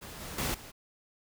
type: noise with level steps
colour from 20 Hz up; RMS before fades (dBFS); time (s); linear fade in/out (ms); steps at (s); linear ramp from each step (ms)
pink; -45 / -42 / -32 / -48; 0.01-0.72; 20; 0.2 / 0.38 / 0.54; 5
effects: none